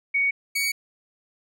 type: tone pair in turn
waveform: sine / sawtooth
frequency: 2236 / 2248 Hz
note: C#7 / C#7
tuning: +14 / +24 cents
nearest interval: unison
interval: 10 cents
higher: second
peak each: -19 / -19 dBFS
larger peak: neither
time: 0.14-0.31 / 0.55-0.72 s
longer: neither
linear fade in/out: 10 ms
effects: none